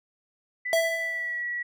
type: tone with pitch glide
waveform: sine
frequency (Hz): 1991 to 1932.1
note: B6 to B6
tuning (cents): +14 to -38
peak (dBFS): -28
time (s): 0.65-1.63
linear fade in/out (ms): 10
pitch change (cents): -52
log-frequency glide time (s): 0.97-1.35
type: tone with exponential decay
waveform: square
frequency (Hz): 659.3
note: E5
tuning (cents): 0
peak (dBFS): -19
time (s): 0.73-1.42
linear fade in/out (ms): 1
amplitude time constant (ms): 150
effects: none